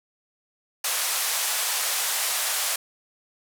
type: band-pass noise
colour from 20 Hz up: white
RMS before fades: -26 dBFS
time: 0.84-2.76 s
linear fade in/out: 5 ms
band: 590 to 13000 Hz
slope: 24 dB/octave
effects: none